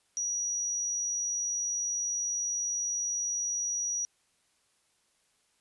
sine tone, 5800 Hz, F#8, 35 cents flat, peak -29 dBFS, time 0.17-4.05 s, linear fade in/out 0 ms, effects white hiss -71 dBFS RMS until 5.6 s + resampled to 24000 Hz

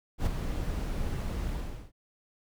brown noise with ADSR envelope, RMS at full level -25 dBFS, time 0.18-1.92 s, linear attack 84 ms, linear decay 10 ms, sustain -7 dB, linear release 430 ms, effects none

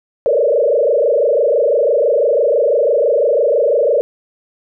sine tone with frequency modulation, 523.3 Hz, C5, in tune, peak -10 dBFS, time 0.26-4.01 s, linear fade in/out 0 ms, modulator 26 Hz, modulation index 3.1, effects none

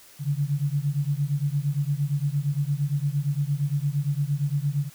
sine beating tone pair, 139.5 / 148.2 Hz, C#3 / D3, +11 / +16 cents, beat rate 8.7 Hz, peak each -25 / -26 dBFS, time 0.19-4.9 s, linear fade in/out 50 ms, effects white hiss -51 dBFS RMS until 4.94 s

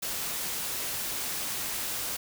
white noise, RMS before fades -33 dBFS, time 0.02-2.17 s, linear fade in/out 10 ms, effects none

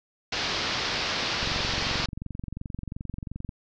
white low-pass noise, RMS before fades -29 dBFS, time 0.32-2.06 s, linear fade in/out 5 ms, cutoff 5300 Hz, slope 48 dB/octave
click train, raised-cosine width 5 ms, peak -22 dBFS, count 48, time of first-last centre 1.43-3.491 s, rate 22.8 Hz
effects none

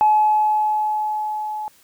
sine tone with level ramp, 853 Hz, G#5, 46 cents sharp, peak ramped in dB -10 to -25 dBFS, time 0.01-1.68 s, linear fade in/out 0 ms, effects tanh soft clip ceiling -7 dBFS + white hiss -54 dBFS RMS until 1.83 s

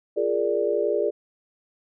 sine chord, Bb dominant seventh, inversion second, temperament equal, 349.2 / 415.3 / 466.2 / 587.3 Hz, F4 / Ab4 / Bb4 / D5, 0 / 0 / 0 / 0 cents, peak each -29 / -24 / -27 / -26 dBFS, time 0.16-1.11 s, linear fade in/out 20 ms, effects none

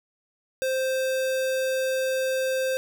square tone, 523.3 Hz, C5, in tune, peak -24 dBFS, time 0.62-2.77 s, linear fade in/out 0 ms, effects none

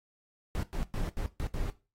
brown noise bursts at uneven times, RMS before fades -32 dBFS, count 6, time 0.55-0.63 / 0.73-0.83 / 0.94-1.09 / 1.17-1.26 / 1.4-1.47 / 1.54-1.7 s, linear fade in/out 0 ms, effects noise-tail reverb RT60 0.3 s tail -17 dB re dry + AAC 48 kbps

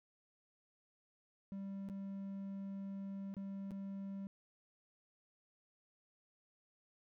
triangle tone with dropouts, 196 Hz, G3, in tune, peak -40 dBFS, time 1.52-4.27 s, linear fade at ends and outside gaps 0 ms, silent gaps 1.888-1.898 / 3.34-3.367 / 3.708-3.716 s, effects none

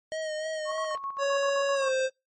square tone with vibrato, 625 Hz, D#5, 8 cents sharp, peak -31 dBFS, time 0.12-0.95 s, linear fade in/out 0 ms, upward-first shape sine, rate 3.3 Hz, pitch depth 31 cents each way
sine tone with tremolo, 1100 Hz, C#6, 14 cents flat, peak -30 dBFS, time 0.65-1.93 s, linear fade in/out 50 ms, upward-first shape square, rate 7.7 Hz, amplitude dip 60%
square tone with pitch glide, 558 to 523.6 Hz, C#5 to C5, +11 to +1 cents, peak -25 dBFS, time 1.18-2.1 s, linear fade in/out 50 ms, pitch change -110 cents, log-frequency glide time 1.74-1.9 s
effects noise-tail reverb RT60 0.2 s tail -23 dB re dry + MP3 32 kbps

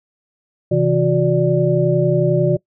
sine tone cluster, 132.9 / 164 / 364.2 / 586 Hz, C3 / E3 / F#4 / D5, +27 / -9 / -27 / -4 cents, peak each -18 dBFS, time 0.71-2.57 s, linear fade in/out 10 ms, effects noise-tail reverb RT60 0.1 s tail -22 dB re dry

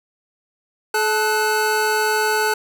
square tone cluster, 429.1 / 873 / 1487 Hz, A4 / A5 / F#6, -43 / -14 / +8 cents, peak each -22 dBFS, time 0.94-2.54 s, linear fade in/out 5 ms, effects none

